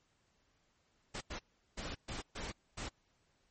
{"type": "noise bursts at uneven times", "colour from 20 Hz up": "pink", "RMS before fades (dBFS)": -42, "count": 6, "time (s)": [[1.14, 1.21], [1.3, 1.39], [1.77, 1.95], [2.08, 2.22], [2.35, 2.52], [2.77, 2.89]], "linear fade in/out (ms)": 10, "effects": ["pink hiss -75 dBFS RMS until 3.5 s", "MP3 32 kbps"]}